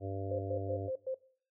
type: harmonic tone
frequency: 97.6 Hz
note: G2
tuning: 7 cents flat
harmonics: 1 / 3 / 4 / 5 / 6 / 7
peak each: -38 / -43 / -44 / -45 / -46 / -46 dBFS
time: 0-0.91 s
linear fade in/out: 50 ms
type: tone bursts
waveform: sine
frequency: 523.3 Hz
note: C5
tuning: in tune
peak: -33 dBFS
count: 5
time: 0.31-1.145 s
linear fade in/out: 5 ms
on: 79 ms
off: 110 ms
effects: noise-tail reverb RT60 0.5 s tail -19 dB re dry